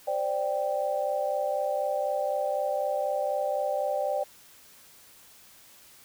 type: chord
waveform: sine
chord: C suspended second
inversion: none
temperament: equal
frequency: 523.3 / 587.3 / 784 Hz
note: C5 / D5 / G5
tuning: 0 / 0 / 0 cents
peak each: -32 / -28 / -31 dBFS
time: 0.07-4.24 s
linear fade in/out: 10 ms
effects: white hiss -54 dBFS RMS until 6.04 s